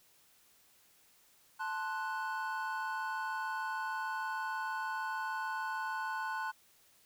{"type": "chord", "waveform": "triangle", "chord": "F# diminished", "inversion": "first", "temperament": "equal", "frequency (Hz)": [880, 1046.5, 1480], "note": ["A5", "C6", "F#6"], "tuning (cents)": [0, 0, 0], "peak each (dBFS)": [-37, -39, -37], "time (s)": [1.59, 6.52], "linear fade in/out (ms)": 20, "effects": ["white hiss -66 dBFS RMS until 7.05 s"]}